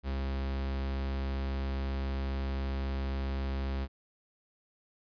45% pulse tone, 67.4 Hz, C#2, 48 cents flat, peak -31 dBFS, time 0.03-3.88 s, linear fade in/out 50 ms, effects resampled to 11025 Hz

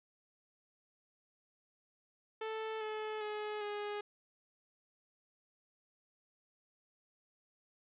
sawtooth tone with pitch steps, 440 / 431.2 / 422.6 / 414.1 Hz, A4 / A4 / G#4 / G#4, 0 / -35 / +30 / -5 cents, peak -34 dBFS, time 2.41-4.01 s, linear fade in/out 5 ms, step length 400 ms, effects resampled to 8000 Hz + 11-bit

